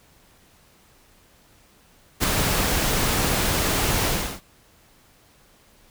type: noise with ADSR envelope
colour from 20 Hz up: pink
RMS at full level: -18 dBFS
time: 2.2-4.41 s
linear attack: 38 ms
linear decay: 3 ms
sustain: -4 dB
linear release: 330 ms
effects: pink hiss -56 dBFS RMS until 5.9 s